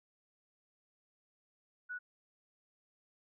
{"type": "tone", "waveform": "sine", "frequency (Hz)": 1472, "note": "F#6", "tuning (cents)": -9, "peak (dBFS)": -39, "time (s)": [1.89, 1.99], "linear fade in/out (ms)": 20, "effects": []}